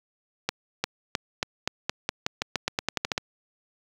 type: accelerating click train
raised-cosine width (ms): 0.2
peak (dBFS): -7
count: 17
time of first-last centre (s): 0.49-3.179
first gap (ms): 350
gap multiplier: 0.89
effects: high-pass 80 Hz 12 dB/octave + 8-bit